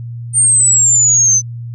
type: exponential sweep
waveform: sine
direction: down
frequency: 8910 to 6080 Hz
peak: -7 dBFS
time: 0.33-1.42 s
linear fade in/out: 50 ms
effects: added 118 Hz sine -23 dBFS peak until 1.74 s